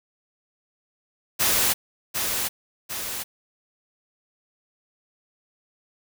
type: noise with echo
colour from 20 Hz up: white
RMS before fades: -21 dBFS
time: 1.39-1.74 s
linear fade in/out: 20 ms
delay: 750 ms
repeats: 2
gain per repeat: -5 dB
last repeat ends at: 3.24 s
effects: none